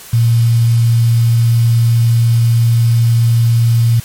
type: tone with quantisation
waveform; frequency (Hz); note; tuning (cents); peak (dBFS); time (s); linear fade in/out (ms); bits
sine; 116.54; A#2; 0; -7; 0.13-4; 5; 5
effects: white hiss -34 dBFS RMS until 4.04 s + MP3 64 kbps